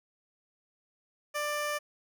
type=tone; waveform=15% pulse; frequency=592 Hz; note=D5; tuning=14 cents sharp; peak=-24 dBFS; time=1.34-1.79 s; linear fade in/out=20 ms; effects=none